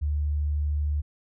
sine tone, 73.9 Hz, D2, 11 cents sharp, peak -23 dBFS, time 0.01-1.02 s, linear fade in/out 20 ms, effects none

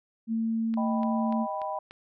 sine tone, 225.4 Hz, A3, 42 cents sharp, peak -25 dBFS, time 0.27-1.47 s, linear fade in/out 50 ms
click train, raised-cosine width 0.3 ms, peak -29 dBFS, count 5, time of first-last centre 0.74-1.91 s, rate 3.42 Hz
sine chord, Eb augmented, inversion none, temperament equal, 622.3 / 784 / 987.8 Hz, Eb5 / G5 / B5, 0 / 0 / 0 cents, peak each -34 dBFS, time 0.77-1.79 s, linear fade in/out 5 ms
effects none

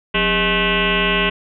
sine tone with frequency modulation, 1520 Hz, F#6, 46 cents sharp, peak -14 dBFS, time 0.14-1.3 s, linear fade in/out 10 ms, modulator 223 Hz, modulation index 6.8, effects none

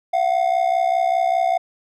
triangle ring-modulated tone, 714 Hz, F5, 38 cents sharp, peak -11 dBFS, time 0.13-1.58 s, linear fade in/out 10 ms, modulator 32.5 Hz, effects none

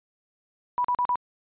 sine tone bursts, 983 Hz, B5, 8 cents flat, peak -21 dBFS, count 4, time 0.78-1.156 s, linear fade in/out 0 ms, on 64 ms, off 40 ms, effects resampled to 8000 Hz

